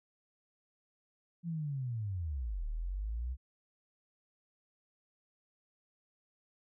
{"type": "linear two-way sweep", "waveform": "sine", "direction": "down then up", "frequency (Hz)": [173.8, 36, 65.3], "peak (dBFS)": -34, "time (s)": [1.43, 3.37], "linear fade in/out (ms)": 50, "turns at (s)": 2.66, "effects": []}